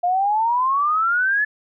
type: exponential sweep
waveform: sine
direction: up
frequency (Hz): 696 to 1737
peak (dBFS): -16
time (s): 0.03-1.45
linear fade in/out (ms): 10
effects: none